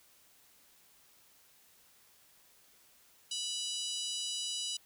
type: harmonic tone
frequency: 983 Hz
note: B5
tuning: 8 cents flat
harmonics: 3 / 4 / 5 / 6 / 7 / 8 / 9 / 10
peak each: -39 / -41 / -43 / -45 / -46 / -47 / -48 / -49 dBFS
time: 3.31-4.77 s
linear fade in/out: 5 ms
effects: white hiss -64 dBFS RMS until 4.85 s